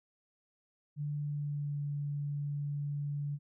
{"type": "tone with pitch glide", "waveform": "sine", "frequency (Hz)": [146.83, 144.47], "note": ["D3", "D3"], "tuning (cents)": [0, -28], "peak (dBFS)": -33, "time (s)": [0.96, 3.39], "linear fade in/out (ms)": 50, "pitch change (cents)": -28, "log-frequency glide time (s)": [1.16, 1.81], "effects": []}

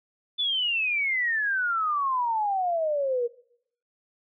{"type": "exponential sweep", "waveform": "sine", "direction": "down", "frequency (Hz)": [3518, 466.2], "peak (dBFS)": -23, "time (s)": [0.38, 3.28], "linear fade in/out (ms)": 20, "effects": ["noise-tail reverb RT60 0.7 s tail -22 dB re dry"]}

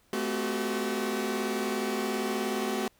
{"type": "tone cluster", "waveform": "sawtooth", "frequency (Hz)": [216.8, 254.1, 362.4, 381.2], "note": ["A3", "B3", "F#4", "G4"], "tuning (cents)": [-25, 49, -36, -48], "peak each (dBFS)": [-29, -31, -35, -28], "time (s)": [0.13, 2.88], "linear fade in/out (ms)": 2, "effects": ["pink hiss -65 dBFS RMS until 2.99 s"]}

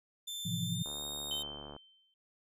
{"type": "tone with pitch glide", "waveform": "sawtooth", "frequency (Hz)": [3550, 3705], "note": ["A7", "A#7"], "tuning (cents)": [15, -11], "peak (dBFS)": -36, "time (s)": [0.27, 1.43], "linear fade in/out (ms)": 10, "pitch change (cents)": 74, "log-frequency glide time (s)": [0.63, 1.05]}
{"type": "chord", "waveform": "sine", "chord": "F major seventh", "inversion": "first", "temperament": "just", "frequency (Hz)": [109.13, 130.96, 163.7, 174.61], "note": ["A2", "C3", "E3", "F3"], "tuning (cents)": [-14, 2, -12, 0], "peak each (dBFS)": [-40, -40, -40, -37], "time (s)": [0.45, 0.83], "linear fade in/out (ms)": 10}
{"type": "click train", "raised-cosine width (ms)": 1, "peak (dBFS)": -33, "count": 67, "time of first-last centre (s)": [0.86, 1.764], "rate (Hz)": 73}
{"type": "tone with exponential decay", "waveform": "sine", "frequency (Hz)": 3100, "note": "G7", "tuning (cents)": -20, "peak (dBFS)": -33, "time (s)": [1.31, 2.14], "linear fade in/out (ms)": 2, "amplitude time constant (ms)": 180}
{"effects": []}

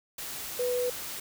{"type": "tone in noise", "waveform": "sine", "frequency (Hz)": 493.9, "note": "B4", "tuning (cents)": 0, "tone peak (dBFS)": -26, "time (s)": [0.59, 0.9], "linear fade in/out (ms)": 5, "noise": "white", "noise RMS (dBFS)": -38, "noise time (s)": [0.18, 1.2], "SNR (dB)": 9, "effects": []}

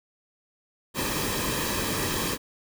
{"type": "noise with comb filter", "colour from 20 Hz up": "pink", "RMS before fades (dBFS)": -28, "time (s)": [0.94, 2.38], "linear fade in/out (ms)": 50, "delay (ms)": 1.4, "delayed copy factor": -0.6, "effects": []}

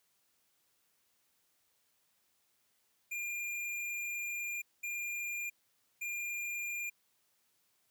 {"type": "tone bursts at uneven times", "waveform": "square", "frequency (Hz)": 2404, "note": "D7", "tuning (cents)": 40, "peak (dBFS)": -37, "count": 3, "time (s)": [[3.11, 4.62], [4.83, 5.5], [6.01, 6.9]], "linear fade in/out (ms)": 10, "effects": ["white hiss -75 dBFS RMS until 7.9 s", "high-pass 60 Hz 12 dB/octave"]}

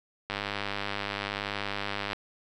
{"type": "click train", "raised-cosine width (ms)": 0.3, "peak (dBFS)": -15, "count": 186, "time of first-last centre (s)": [0.3, 2.132], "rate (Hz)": 101, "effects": []}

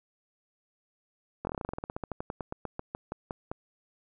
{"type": "slowing click train", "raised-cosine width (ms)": 1, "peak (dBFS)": -20, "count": 26, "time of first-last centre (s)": [1.45, 3.515], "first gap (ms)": 21, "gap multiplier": 1.1, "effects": []}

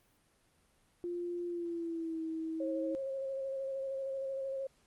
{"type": "tone with pitch glide", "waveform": "sine", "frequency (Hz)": [349.2, 322.1], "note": ["F4", "E4"], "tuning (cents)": [0, -40], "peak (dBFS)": -35, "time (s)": [1.04, 2.95], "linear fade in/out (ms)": 0, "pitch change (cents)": -140, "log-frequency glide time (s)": [1.46, 2.21]}
{"type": "tone with vibrato", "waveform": "sine", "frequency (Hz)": 539, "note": "C#5", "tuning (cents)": -49, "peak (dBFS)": -35, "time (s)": [2.6, 4.67], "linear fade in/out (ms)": 5, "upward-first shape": "square", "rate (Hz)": 13, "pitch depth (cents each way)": 17}
{"effects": ["pink hiss -70 dBFS RMS until 4.86 s", "Opus 32 kbps"]}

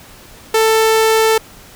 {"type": "tone", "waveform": "sawtooth", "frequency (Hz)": 442.9, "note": "A4", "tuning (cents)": 11, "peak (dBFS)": -6, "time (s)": [0.54, 1.38], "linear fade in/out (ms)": 5, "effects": ["pink hiss -40 dBFS RMS until 1.75 s"]}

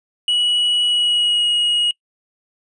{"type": "tone with pitch glide", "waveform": "triangle", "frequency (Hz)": [2928, 2891], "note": ["F#7", "F#7"], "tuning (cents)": [-19, -41], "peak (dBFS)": -13, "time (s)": [0.28, 1.91], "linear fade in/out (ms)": 2, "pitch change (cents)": -22, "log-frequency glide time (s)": [0.81, 1.48], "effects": ["noise-tail reverb RT60 0.1 s tail -24 dB re dry", "resampled to 24000 Hz"]}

